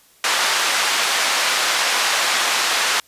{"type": "band-pass noise", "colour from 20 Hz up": "pink", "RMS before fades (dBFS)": -19, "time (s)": [0.24, 3], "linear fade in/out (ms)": 2, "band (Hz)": [1000, 7000], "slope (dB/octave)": 12, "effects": ["white hiss -53 dBFS RMS until 3.07 s", "resampled to 32000 Hz"]}